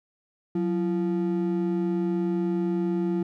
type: ring-modulated tone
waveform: triangle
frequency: 261.6 Hz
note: C4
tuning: in tune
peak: -18 dBFS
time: 0.55-3.23 s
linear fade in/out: 5 ms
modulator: 78 Hz
effects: none